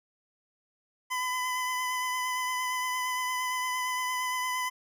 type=tone with vibrato; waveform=25% pulse; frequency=1008 Hz; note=B5; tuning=35 cents sharp; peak=-25 dBFS; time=1.1-4.7 s; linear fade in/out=20 ms; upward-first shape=triangle; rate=8.7 Hz; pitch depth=22 cents each way; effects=none